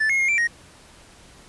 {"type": "tone with pitch steps", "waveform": "triangle", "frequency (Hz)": [1754, 2158, 2138, 2345, 1874], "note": ["A6", "C#7", "C7", "D7", "A#6"], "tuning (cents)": [-6, -47, 37, -3, 9], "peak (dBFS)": -16, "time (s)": [0, 0.475], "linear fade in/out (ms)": 10, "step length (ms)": 95, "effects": ["pink hiss -49 dBFS RMS until 1.48 s", "resampled to 24000 Hz"]}